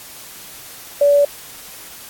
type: tone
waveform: sine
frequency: 574 Hz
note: D5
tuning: 40 cents flat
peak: -9 dBFS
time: 1.01-1.25 s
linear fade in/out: 5 ms
effects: white hiss -37 dBFS RMS until 2.09 s + AAC 64 kbps